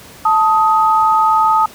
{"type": "tone pair together", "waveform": "sine", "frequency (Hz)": [879, 1256.3], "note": ["A5", "D#6"], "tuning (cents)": [-2, 16], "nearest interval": "tritone", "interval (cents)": 618, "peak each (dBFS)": -12, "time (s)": [0.25, 1.66], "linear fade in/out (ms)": 5, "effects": ["pink hiss -38 dBFS RMS until 1.74 s", "high-pass 80 Hz 12 dB/octave"]}